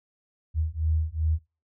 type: beating tone pair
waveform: sine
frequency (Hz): 77.9 / 80.5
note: D#2 / E2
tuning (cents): +3 / -41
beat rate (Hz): 2.6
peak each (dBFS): -26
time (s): 0.54-1.39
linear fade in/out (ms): 50
effects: noise-tail reverb RT60 0.3 s tail -24 dB re dry